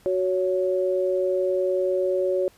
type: tone pair together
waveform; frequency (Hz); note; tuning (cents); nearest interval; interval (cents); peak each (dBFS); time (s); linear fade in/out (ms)
sine; 370.4 / 559; F#4 / C#5; +2 / +14; perfect fifth; 712; -23; 0.06-2.48; 0
effects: pink hiss -56 dBFS RMS until 2.57 s + resampled to 32000 Hz